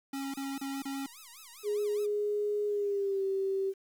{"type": "tone bursts", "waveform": "square", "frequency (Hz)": 273.8, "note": "C#4", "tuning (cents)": -21, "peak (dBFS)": -35, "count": 4, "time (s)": [0.13, 1.063], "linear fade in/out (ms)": 5, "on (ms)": 210, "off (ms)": 31}
{"type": "tone with vibrato", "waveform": "5% pulse", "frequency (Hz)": 1101, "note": "C#6", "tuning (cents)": -12, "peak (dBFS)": -37, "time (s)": [0.13, 2.07], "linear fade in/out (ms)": 20, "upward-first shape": "sine", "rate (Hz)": 4.9, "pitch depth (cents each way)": 300}
{"type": "tone with pitch glide", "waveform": "sine", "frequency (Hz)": [415.3, 387.5], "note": ["G#4", "G4"], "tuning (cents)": [0, -20], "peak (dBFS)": -28, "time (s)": [1.63, 3.74], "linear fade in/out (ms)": 50, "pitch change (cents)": -120, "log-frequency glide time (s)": [2.67, 3.23]}
{"effects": ["10-bit"]}